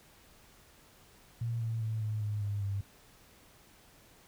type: tone with pitch steps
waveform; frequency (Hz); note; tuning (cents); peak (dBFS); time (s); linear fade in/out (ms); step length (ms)
sine; 116.5 / 113.45 / 110.47 / 107.57 / 104.75 / 102.01 / 99.33; A#2 / A#2 / A2 / A2 / G#2 / G#2 / G2; -1 / -47 / +7 / -39 / +15 / -31 / +23; -31; 1.41-2.81; 5; 200
effects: pink hiss -60 dBFS RMS until 4.27 s